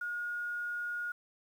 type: tone with quantisation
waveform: sine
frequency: 1435 Hz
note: F6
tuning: 47 cents sharp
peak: -34 dBFS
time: 0.01-1.12 s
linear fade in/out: 5 ms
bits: 10
effects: none